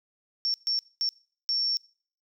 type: tone bursts at uneven times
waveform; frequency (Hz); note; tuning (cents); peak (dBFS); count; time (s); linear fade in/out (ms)
sine; 5460; F8; -40; -24; 4; 0.45-0.54 / 0.67-0.79 / 1.01-1.09 / 1.49-1.77; 0
effects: noise-tail reverb RT60 0.5 s tail -23 dB re dry